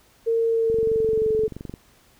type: tone with pitch glide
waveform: sine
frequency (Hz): 456.9 to 436.5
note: A#4 to A4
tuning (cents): -35 to -14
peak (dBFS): -18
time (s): 0.26-1.48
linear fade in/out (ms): 20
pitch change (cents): -79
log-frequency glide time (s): 0.47-1.35
type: click train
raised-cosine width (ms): 3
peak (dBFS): -21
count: 25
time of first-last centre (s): 0.7-1.739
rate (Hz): 23.1
effects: pink hiss -57 dBFS RMS until 2.19 s